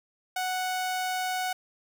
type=tone; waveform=sawtooth; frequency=740 Hz; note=F#5; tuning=in tune; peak=-24 dBFS; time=0.36-1.53 s; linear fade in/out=5 ms; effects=10-bit